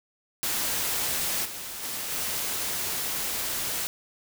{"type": "noise with level steps", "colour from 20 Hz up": "white", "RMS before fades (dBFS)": [-28, -37, -33, -30], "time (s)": [0.43, 3.87], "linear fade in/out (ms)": 0, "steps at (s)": [1.44, 1.82, 2.1], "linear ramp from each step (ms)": 20, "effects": []}